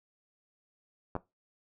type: clicks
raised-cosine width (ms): 1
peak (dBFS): -20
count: 2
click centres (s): 1.153 / 1.164
effects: noise-tail reverb RT60 0.2 s tail -18 dB re dry